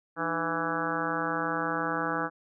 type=harmonic tone with a mistuned harmonic; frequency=165.7 Hz; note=E3; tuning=9 cents sharp; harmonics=1 / 2 / 3 / 4 / 5 / 6 / 7 / 8 / 9 / 10; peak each=-40 / -35 / -36 / -39 / -36 / -40 / -35 / -35 / -35 / -39 dBFS; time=0.16-2.3 s; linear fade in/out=50 ms; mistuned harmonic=2; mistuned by=-120 cents; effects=none